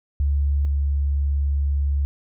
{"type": "tone pair in turn", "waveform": "sine", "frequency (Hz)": [71, 70.62], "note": ["C#2", "C#2"], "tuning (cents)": [42, 33], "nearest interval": "unison", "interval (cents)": 9, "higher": "first", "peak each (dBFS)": [-17, -18], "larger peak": "first", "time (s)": [[0.2, 0.65], [0.65, 2.05]], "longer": "second", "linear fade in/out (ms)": 0, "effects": []}